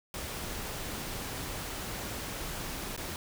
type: noise with dropouts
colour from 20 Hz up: pink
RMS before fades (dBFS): -38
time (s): 0.14-3.16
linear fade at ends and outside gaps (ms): 1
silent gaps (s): 2.964-2.976
effects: none